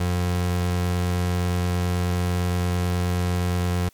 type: tone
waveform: 30% pulse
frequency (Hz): 89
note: F2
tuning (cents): +33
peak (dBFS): -18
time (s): 0-3.89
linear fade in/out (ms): 5
effects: white hiss -58 dBFS RMS until 3.93 s + MP3 96 kbps